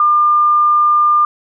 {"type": "tone", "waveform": "sine", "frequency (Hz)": 1200, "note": "D6", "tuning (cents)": 37, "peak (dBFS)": -8, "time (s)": [0, 1.25], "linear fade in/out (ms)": 2, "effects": []}